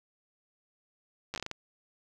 slowing click train, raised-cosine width 0.2 ms, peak -19 dBFS, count 8, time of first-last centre 1.34-1.513 s, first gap 9 ms, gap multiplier 1.33, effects none

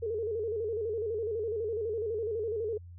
sine tone with vibrato, 440 Hz, A4, in tune, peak -30 dBFS, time 0.02-2.78 s, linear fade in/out 10 ms, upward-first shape square, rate 12 Hz, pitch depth 83 cents each way, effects added 87 Hz sine -45 dBFS peak until 2.98 s

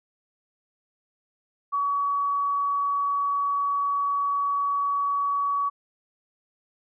sine tone, 1132 Hz, C#6, 36 cents sharp, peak -22 dBFS, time 1.72-5.7 s, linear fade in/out 20 ms, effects none

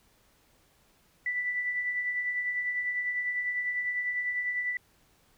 sine tone with tremolo, 1975.5 Hz, B6, in tune, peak -26 dBFS, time 1.26-4.77 s, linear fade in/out 2 ms, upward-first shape triangle, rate 10 Hz, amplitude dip 50%, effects pink hiss -65 dBFS RMS until 5.37 s

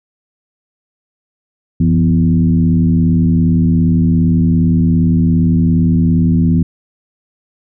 sine tone with frequency modulation, 170 Hz, F3, 46 cents flat, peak -8 dBFS, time 1.8-6.63 s, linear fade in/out 5 ms, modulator 77.4 Hz, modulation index 1.1, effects none

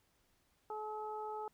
harmonic tone, 428.3 Hz, A4, 47 cents flat, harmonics 1 / 2 / 3, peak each -44 / -42 / -49 dBFS, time 0.7-1.48 s, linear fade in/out 2 ms, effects pink hiss -75 dBFS RMS until 1.53 s

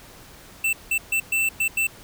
square tone bursts at uneven times, 2669 Hz, E7, 21 cents sharp, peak -20 dBFS, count 6, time 0.64-0.73 / 0.91-0.98 / 1.12-1.2 / 1.32-1.49 / 1.6-1.68 / 1.77-1.87 s, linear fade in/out 5 ms, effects pink hiss -46 dBFS RMS until 2.03 s

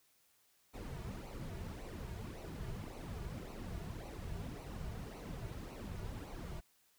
brown noise with flanger, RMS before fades -45 dBFS, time 0.73-6.61 s, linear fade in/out 20 ms, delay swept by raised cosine 0.58 to 3.88 ms, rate 1.8 Hz, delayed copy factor -0.65, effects white hiss -72 dBFS RMS until 6.98 s

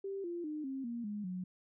sine tone with pitch steps, 392 / 345.2 / 304 / 267.7 / 235.8 / 207.7 / 182.87 Hz, G4 / F4 / D#4 / C4 / A#3 / G#3 / F#3, 0 / -20 / -40 / +40 / +20 / 0 / -20 cents, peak -37 dBFS, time 0.04-1.44 s, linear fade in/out 5 ms, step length 200 ms, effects none

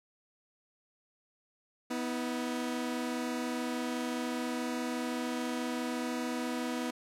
sawtooth tone pair together, 246.9 / 320.9 Hz, B3 / E4, 0 / -46 cents, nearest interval perfect fourth, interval 454 cents, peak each -30 / -34 dBFS, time 1.9-6.91 s, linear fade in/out 10 ms, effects low-pass 12000 Hz 12 dB/octave

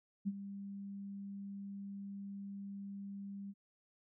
sine tone with ADSR envelope, 198.8 Hz, G3, 25 cents sharp, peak -31 dBFS, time 0.25-3.54 s, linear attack 27 ms, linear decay 40 ms, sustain -12 dB, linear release 42 ms, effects none

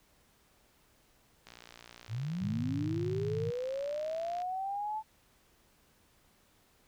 click train, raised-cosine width 0.2 ms, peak -32 dBFS, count 175, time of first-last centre 1.47-4.419 s, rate 59 Hz
sine linear sweep, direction up, 100 to 880 Hz, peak -33 dBFS, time 2.08-5.03 s, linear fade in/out 50 ms
sine chord, G# minor, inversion none, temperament equal, 103.83 / 123.47 / 155.56 Hz, G#2 / B2 / D#3, 0 / 0 / 0 cents, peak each -37 / -41 / -37 dBFS, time 2.41-3.51 s, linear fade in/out 10 ms
effects pink hiss -67 dBFS RMS until 6.87 s

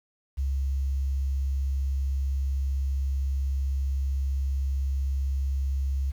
sine tone with quantisation, 67.8 Hz, C#2, 38 cents flat, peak -24 dBFS, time 0.37-6.12 s, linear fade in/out 20 ms, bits 9, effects none

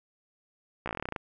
slowing click train, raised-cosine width 0.5 ms, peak -18 dBFS, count 13, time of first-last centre 0.86-1.162 s, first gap 15 ms, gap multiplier 1.09, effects none

